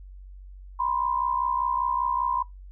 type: tone pair together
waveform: sine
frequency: 971.9 / 1037 Hz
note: B5 / C6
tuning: -28 / -16 cents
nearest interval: minor second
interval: 112 cents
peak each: -26 dBFS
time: 0.79-2.43 s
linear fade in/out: 10 ms
effects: noise-tail reverb RT60 0.2 s tail -23 dB re dry + added 47 Hz sine -41 dBFS peak until 2.71 s